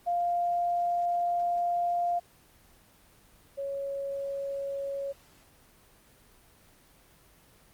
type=tone pair in turn; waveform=sine; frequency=698.5 / 554.4 Hz; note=F5 / C#5; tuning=0 / 0 cents; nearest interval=major third; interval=400 cents; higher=first; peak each=-25 / -31 dBFS; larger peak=first; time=0.06-2.2 / 3.57-5.13 s; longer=first; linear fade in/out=20 ms; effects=pink hiss -59 dBFS RMS until 7.73 s + Opus 24 kbps